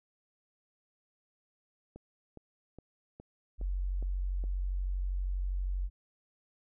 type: click train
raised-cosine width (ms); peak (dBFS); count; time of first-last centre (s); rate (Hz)
2; -34; 7; 1.96-4.439; 2.42
type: tone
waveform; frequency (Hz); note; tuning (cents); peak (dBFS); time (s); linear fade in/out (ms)
sine; 46.25; F#1; 0; -30; 3.58-5.9; 50
effects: none